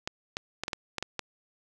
clicks, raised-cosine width 0.2 ms, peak -14 dBFS, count 8, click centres 0.075 / 0.369 / 0.636 / 0.681 / 0.732 / 0.983 / 1.026 / 1.193 s, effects none

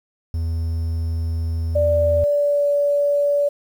triangle tone, 82.41 Hz, E2, in tune, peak -18 dBFS, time 0.34-2.24 s, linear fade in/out 0 ms
sine tone with pitch glide, 587.3 to 575.2 Hz, D5 to D5, 0 to -36 cents, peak -15 dBFS, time 1.75-3.49 s, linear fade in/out 10 ms, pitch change -36 cents, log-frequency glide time 1.88-2.67 s
effects 8-bit

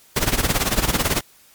pink noise with tremolo, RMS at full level -17 dBFS, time 0.16-1.21 s, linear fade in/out 5 ms, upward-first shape sine, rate 18 Hz, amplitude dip 80%, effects white hiss -52 dBFS RMS until 1.54 s + MP3 96 kbps

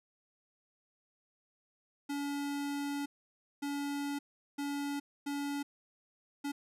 square tone bursts at uneven times, 284.8 Hz, C#4, 47 cents sharp, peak -35 dBFS, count 5, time 2.09-3.06 / 3.62-4.19 / 4.58-5 / 5.26-5.63 / 6.44-6.52 s, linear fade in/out 10 ms, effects resampled to 32000 Hz

